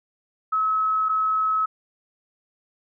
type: tone pair in turn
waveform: sine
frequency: 1288 / 1288 Hz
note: E6 / E6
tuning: -41 / -41 cents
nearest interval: unison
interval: 0 cents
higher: neither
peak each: -19 dBFS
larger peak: neither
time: 0.52-1.09 / 1.09-1.66 s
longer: neither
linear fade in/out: 10 ms
effects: none